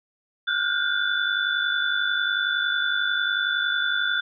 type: tone cluster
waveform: sine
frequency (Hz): 1417 / 1468 / 1567 / 3493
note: F6 / F#6 / G6 / A7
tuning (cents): +25 / -14 / -1 / -13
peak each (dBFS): -27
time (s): 0.47-4.21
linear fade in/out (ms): 10
effects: none